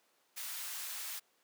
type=high-pass noise; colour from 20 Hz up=white; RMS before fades=-42 dBFS; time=0.36-1.2 s; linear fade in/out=20 ms; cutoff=1000 Hz; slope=12 dB/octave; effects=pink hiss -72 dBFS RMS until 1.43 s + high-pass 400 Hz 12 dB/octave